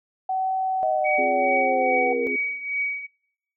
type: tone with vibrato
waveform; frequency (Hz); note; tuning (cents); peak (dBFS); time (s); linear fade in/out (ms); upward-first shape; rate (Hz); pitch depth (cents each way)
sine; 755; F#5; +35; -22; 0.29-2.13; 5; triangle; 1; 9
type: linear sweep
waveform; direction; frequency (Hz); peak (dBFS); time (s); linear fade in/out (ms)
sine; down; 636 to 466.2; -23; 0.83-2.27; 0
type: tone with tremolo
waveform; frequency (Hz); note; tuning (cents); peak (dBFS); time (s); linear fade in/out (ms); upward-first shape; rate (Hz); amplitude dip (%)
sine; 2262; C#7; +34; -21; 1.04-3.07; 20; triangle; 2.4; 80
type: chord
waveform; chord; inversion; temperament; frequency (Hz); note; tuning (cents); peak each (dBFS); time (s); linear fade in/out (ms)
sine; F minor; second; equal; 261.6 / 349.2 / 415.3; C4 / F4 / Ab4; 0 / 0 / 0; -30 / -34 / -29; 1.18-2.36; 5
effects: noise-tail reverb RT60 0.8 s tail -22 dB re dry